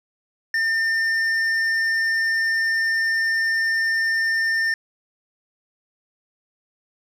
sine tone with hard clipping, 1805 Hz, A6, 44 cents sharp, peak -20 dBFS, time 0.54-4.74 s, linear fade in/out 2 ms, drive 6 dB, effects none

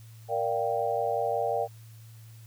sine chord, G minor seventh, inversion first, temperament equal, 466.2 / 587.3 / 698.5 / 784 Hz, Bb4 / D5 / F5 / G5, 0 / 0 / 0 / 0 cents, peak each -31 dBFS, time 0.28-1.68 s, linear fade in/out 50 ms, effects added 112 Hz sine -46 dBFS peak until 2.46 s + white hiss -59 dBFS RMS until 2.46 s

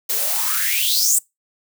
blue noise with high-pass filter sweep, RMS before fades -19 dBFS, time 0.09-1.19 s, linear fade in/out 10 ms, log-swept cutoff 360 to 8300 Hz, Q 8.4, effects noise-tail reverb RT60 0.2 s tail -24 dB re dry

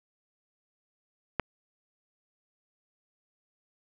click, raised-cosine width 0.5 ms, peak -11 dBFS, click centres 1.397 s, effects none

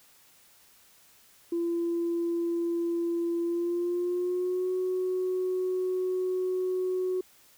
sine tone with pitch glide, 340.2 to 368.9 Hz, F4 to F#4, -45 to -5 cents, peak -25 dBFS, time 1.52-7.21 s, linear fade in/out 5 ms, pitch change +140 cents, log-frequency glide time 3.42-4.72 s, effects tanh soft clip ceiling -22 dBFS + white hiss -59 dBFS RMS until 7.57 s

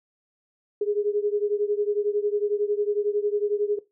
sine beating tone pair, 410 / 421 Hz, G#4 / G#4, -22 / +24 cents, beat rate 11 Hz, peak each -25 dBFS, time 0.81-3.79 s, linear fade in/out 5 ms, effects noise-tail reverb RT60 0.2 s tail -17 dB re dry

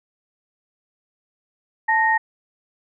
sine tone pair together, 880 / 1859.5 Hz, A5 / A#6, 0 / -5 cents, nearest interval octave + minor second, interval 1295 cents, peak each -18 dBFS, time 1.88-2.18 s, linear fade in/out 10 ms, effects none

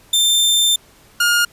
sawtooth tone pair in turn, 3579 / 1420.3 Hz, A7 / F6, +29 / +29 cents, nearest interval octave + major third, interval 1600 cents, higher first, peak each -9 dBFS, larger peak neither, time 0.13-0.76 / 1.2-1.45 s, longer first, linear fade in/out 5 ms, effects pink hiss -49 dBFS RMS until 1.52 s + resampled to 32000 Hz

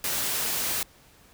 white noise, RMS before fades -28 dBFS, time 0.04-0.83 s, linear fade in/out 2 ms, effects pink hiss -56 dBFS RMS until 1.33 s

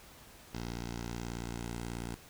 10% pulse tone with low-pass filter sweep, 58.4 Hz, A#1, 4 cents sharp, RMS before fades -40 dBFS, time 0.53-2.15 s, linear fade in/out 10 ms, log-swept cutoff 5400 to 9600 Hz, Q 2.2, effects pink hiss -55 dBFS RMS until 2.29 s

